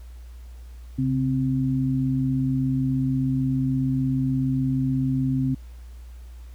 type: tone pair together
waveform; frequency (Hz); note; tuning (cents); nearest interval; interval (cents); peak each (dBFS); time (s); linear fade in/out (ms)
sine; 134.94 / 261.6; C#3 / C4; -46 / 0; major seventh; 1146; -23; 0.98-5.55; 10
effects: added 60 Hz sine -38 dBFS peak until 6.54 s + pink hiss -58 dBFS RMS until 6.54 s